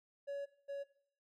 triangle tone pair in turn, 563 / 560.6 Hz, C#5 / C#5, +27 / +19 cents, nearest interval unison, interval 8 cents, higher first, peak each -37 / -38 dBFS, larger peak first, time 0.27-0.46 / 0.68-0.84 s, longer first, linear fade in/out 20 ms, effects noise-tail reverb RT60 0.6 s tail -17 dB re dry

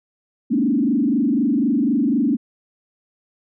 sine tone with frequency modulation, 259.6 Hz, C4, 13 cents flat, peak -15 dBFS, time 0.5-2.37 s, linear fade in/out 20 ms, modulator 24 Hz, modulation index 1.9, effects none

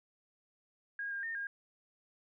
sine tone with pitch steps, 1633 / 1609 / 1823 / 1620 Hz, G#6 / G6 / A#6 / G#6, -30 / +45 / -39 / -43 cents, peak -36 dBFS, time 0.99-1.47 s, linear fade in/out 2 ms, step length 120 ms, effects none

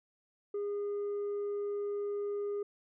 sine tone, 408.4 Hz, G#4, 29 cents flat, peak -30 dBFS, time 0.54-2.63 s, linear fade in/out 5 ms, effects tanh soft clip ceiling -32 dBFS

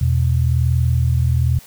sine tone pair together, 82.41 / 123.48 Hz, E2 / B2, 0 / 0 cents, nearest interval perfect fifth, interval 700 cents, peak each -16 dBFS, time 0.01-1.59 s, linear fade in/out 5 ms, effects white hiss -44 dBFS RMS until 1.66 s

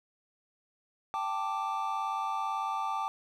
triangle chord, G suspended second, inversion none, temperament just, 784 / 882 / 1176 Hz, G5 / A5 / D6, 0 / +4 / +2 cents, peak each -34 / -33 / -32 dBFS, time 1.14-3.08 s, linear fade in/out 0 ms, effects none

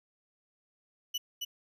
35% pulse tone with echo, 2960 Hz, F#7, in tune, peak -29 dBFS, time 1.14-1.18 s, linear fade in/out 10 ms, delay 270 ms, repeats 1, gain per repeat -3 dB, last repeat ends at 1.45 s, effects none

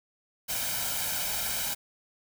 white noise with comb filter, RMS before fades -31 dBFS, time 0.48-1.75 s, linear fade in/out 20 ms, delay 1.3 ms, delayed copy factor +0.7, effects none

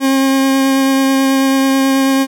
40% pulse tone with vibrato, 269 Hz, C4, 48 cents sharp, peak -9 dBFS, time 0-2.27 s, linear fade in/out 50 ms, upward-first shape triangle, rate 9.2 Hz, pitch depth 12 cents each way, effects none

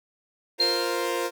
sawtooth chord, F suspended fourth, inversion none, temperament equal, 349.2 / 466.2 / 523.3 Hz, F4 / Bb4 / C5, 0 / 0 / 0 cents, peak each -26 / -26 / -26 dBFS, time 0.58-1.31 s, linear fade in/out 50 ms
sine tone with exponential decay, 4186 Hz, C8, in tune, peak -18 dBFS, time 0.6-1.29 s, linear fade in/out 2 ms, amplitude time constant 150 ms
effects none

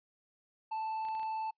triangle tone with vibrato, 880 Hz, A5, in tune, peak -32 dBFS, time 0.71-1.51 s, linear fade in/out 10 ms, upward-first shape triangle, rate 20 Hz, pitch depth 14 cents each way
clicks, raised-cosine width 0.3 ms, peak -38 dBFS, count 5, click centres 1.051 / 1.086 / 1.151 / 1.196 / 1.231 s
effects noise-tail reverb RT60 0.1 s tail -26 dB re dry + resampled to 11025 Hz

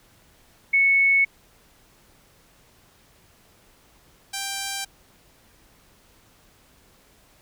sine / 5% pulse tone pair in turn, 2208 / 787 Hz, C#7 / G5, -7 / +7 cents, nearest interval octave + tritone, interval 1786 cents, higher first, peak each -15 / -16 dBFS, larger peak first, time 0.73-1.25 / 4.33-4.85 s, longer neither, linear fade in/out 10 ms, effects pink hiss -57 dBFS RMS until 7.41 s

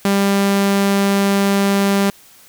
sawtooth tone, 198.4 Hz, G3, 21 cents sharp, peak -9 dBFS, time 0.05-2.1 s, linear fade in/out 2 ms, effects white hiss -46 dBFS RMS until 2.48 s

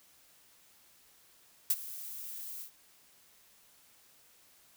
violet noise with ADSR envelope, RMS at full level -25 dBFS, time 1.7-2.71 s, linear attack 4 ms, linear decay 43 ms, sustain -18 dB, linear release 100 ms, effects white hiss -63 dBFS RMS until 4.76 s

